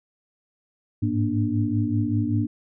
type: tone cluster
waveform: sine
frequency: 103.7 / 108.9 / 237.7 / 295 Hz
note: G#2 / A2 / A#3 / D4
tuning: -2 / -17 / +34 / +8 cents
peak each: -26 dBFS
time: 1.02-2.47 s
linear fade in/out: 10 ms
effects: none